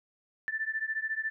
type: beating tone pair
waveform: sine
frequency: 1760 / 1774 Hz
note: A6 / A6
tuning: 0 / +14 cents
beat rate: 14 Hz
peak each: -33 / -34 dBFS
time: 0.48-1.3 s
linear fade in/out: 0 ms
effects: none